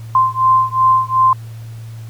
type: beating tone pair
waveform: sine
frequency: 1041 / 1043.7 Hz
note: C6 / C6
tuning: -9 / -5 cents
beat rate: 2.7 Hz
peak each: -13 / -13 dBFS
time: 0.15-1.33 s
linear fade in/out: 2 ms
effects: added 113 Hz sine -28 dBFS peak until 2.09 s + pink hiss -46 dBFS RMS until 2.09 s